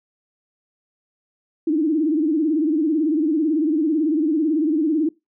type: tone with vibrato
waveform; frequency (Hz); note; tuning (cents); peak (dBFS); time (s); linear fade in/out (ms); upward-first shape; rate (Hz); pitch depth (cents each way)
sine; 309.1; D#4; -11; -16; 1.67-5.09; 5; sine; 18; 130
effects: noise-tail reverb RT60 0.2 s tail -21 dB re dry